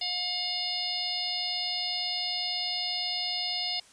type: harmonic tone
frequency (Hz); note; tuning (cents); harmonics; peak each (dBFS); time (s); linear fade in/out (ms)
718; F5; +48; 1 / 3 / 4 / 5 / 6 / 7; -40 / -41 / -38 / -36 / -34 / -33; 0.01-3.8; 5
effects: white hiss -56 dBFS RMS until 3.92 s + resampled to 22050 Hz